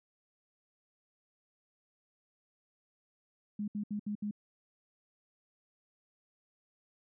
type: tone bursts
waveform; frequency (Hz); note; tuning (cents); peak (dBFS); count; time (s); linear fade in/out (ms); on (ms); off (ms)
sine; 207.7; G#3; 0; -33; 5; 3.59-4.311; 5; 89; 69
effects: none